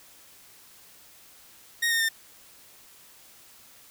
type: tone with pitch steps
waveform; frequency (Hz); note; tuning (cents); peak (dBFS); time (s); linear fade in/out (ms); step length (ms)
sawtooth; 1864.7 / 1835.8 / 1807.4; A#6 / A#6 / A6; 0 / -27 / +46; -19; 1.82-2.09; 10; 90
effects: white hiss -53 dBFS RMS until 3.9 s